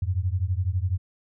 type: beating tone pair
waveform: sine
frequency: 86.8 / 98.8 Hz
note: F2 / G2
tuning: -10 / +14 cents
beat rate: 12 Hz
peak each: -25 / -26 dBFS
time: 0.02-0.98 s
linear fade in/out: 5 ms
effects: none